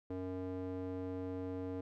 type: tone with band-pass filter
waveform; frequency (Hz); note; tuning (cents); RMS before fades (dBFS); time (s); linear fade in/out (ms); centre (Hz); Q
square; 92.5; F#2; 0; -41; 0.1-1.81; 5; 380; 2.1
effects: none